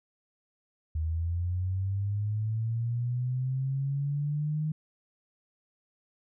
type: linear sweep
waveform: sine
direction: up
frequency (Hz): 77.78 to 155.56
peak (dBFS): -27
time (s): 0.95-4.72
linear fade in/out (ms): 5
effects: none